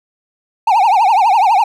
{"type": "tone with vibrato", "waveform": "triangle", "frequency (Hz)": 830.6, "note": "G#5", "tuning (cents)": 0, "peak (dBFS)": -6, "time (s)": [0.67, 1.64], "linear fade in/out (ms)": 5, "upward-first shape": "triangle", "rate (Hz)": 12, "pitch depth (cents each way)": 250, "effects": []}